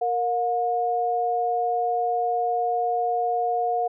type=tone pair together; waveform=sine; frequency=466.2 / 718.1 Hz; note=A#4 / F5; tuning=0 / +48 cents; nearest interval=perfect fifth; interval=748 cents; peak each=-27 / -22 dBFS; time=0.01-3.88 s; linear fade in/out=10 ms; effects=none